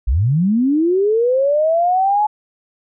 sine linear sweep, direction up, 48.5 to 856 Hz, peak -12 dBFS, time 0.07-2.27 s, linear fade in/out 10 ms, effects none

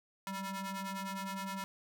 sawtooth ring-modulated tone, 389.9 Hz, G4, 9 cents flat, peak -31 dBFS, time 0.27-1.64 s, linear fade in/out 0 ms, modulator 580 Hz, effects 11-bit

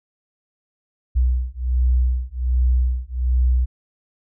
sine beating tone pair, 61.74 / 63.04 Hz, B1 / B1, 0 / +36 cents, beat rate 1.3 Hz, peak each -19 dBFS, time 1.15-3.66 s, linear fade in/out 20 ms, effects none

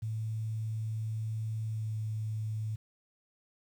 sine tone with pitch glide, 110.1 to 108.77 Hz, A2 to A2, +2 to -19 cents, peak -32 dBFS, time 0.02-2.76 s, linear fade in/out 10 ms, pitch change -21 cents, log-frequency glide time 1.64-1.96 s, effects 10-bit

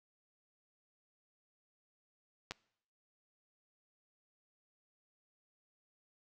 clicks, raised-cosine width 0.2 ms, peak -21 / -30 dBFS, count 2, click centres 2.51 / 2.519 s, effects noise-tail reverb RT60 0.7 s tail -23 dB re dry

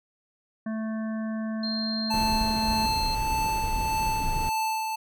harmonic tone, 220 Hz, A3, in tune, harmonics 1 / 3 / 5 / 7 / 8, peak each -28 / -39 / -45 / -47 / -47 dBFS, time 0.66-2.86 s, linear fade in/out 5 ms
sine tone, 4186 Hz, C8, in tune, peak -30 dBFS, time 1.63-3.15 s, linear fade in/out 5 ms
square tone with tremolo, 880 Hz, A5, in tune, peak -25 dBFS, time 2.1-4.96 s, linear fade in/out 10 ms, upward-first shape sine, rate 1.7 Hz, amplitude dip 35%
brown noise, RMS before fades -31 dBFS, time 2.14-4.49 s, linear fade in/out 0 ms
effects none

